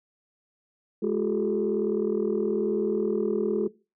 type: tone cluster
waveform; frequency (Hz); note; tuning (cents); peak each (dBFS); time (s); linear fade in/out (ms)
sine; 211.2 / 353.6 / 392.5 / 432.3; G#3 / F4 / G4 / A4; +29 / +22 / +2 / -31; -28; 1.02-3.68; 10
effects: noise-tail reverb RT60 0.3 s tail -19 dB re dry + tanh soft clip ceiling -16 dBFS